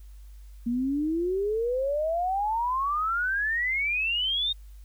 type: exponential sweep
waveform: sine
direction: up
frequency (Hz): 231.5 to 3729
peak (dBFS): -24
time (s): 0.66-4.53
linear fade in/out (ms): 10
effects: added 50 Hz sine -43 dBFS peak until 4.84 s + white hiss -64 dBFS RMS until 4.84 s